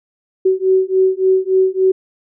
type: beating tone pair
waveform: sine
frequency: 375.7 / 379.2 Hz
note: F#4 / F#4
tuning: +26 / +43 cents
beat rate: 3.5 Hz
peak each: -14 dBFS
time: 0.45-1.92 s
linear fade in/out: 10 ms
effects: none